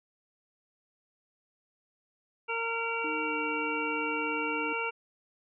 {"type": "harmonic tone", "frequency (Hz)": 459.6, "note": "A#4", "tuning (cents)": -25, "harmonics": [1, 2, 3, 5, 6], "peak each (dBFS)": [-36, -36, -36, -36, -36], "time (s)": [2.48, 4.91], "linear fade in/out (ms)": 20}
{"type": "tone with pitch glide", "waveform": "sine", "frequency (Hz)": [309.6, 302.9], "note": ["D#4", "D#4"], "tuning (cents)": [-9, -46], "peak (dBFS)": -36, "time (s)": [3.04, 4.73], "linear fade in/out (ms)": 5, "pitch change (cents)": -37, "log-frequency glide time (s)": [3.24, 3.34]}
{"effects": []}